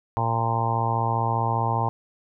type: harmonic tone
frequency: 115 Hz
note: A#2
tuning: 23 cents flat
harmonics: 1 / 2 / 3 / 4 / 5 / 6 / 7 / 8 / 9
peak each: -25 / -36 / -37 / -35 / -36 / -33 / -28 / -27 / -30 dBFS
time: 0.17-1.89 s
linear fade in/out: 0 ms
effects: none